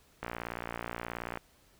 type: click train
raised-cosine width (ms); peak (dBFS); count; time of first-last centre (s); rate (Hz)
0.5; -21; 68; 0.23-1.373; 58.6
effects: pink hiss -64 dBFS RMS until 1.79 s